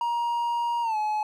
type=tone with pitch glide; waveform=triangle; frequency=945 to 851.7 Hz; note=A#5 to G#5; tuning=+23 to +43 cents; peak=-22 dBFS; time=0.01-1.23 s; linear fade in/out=2 ms; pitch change=-180 cents; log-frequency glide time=0.82-0.97 s; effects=none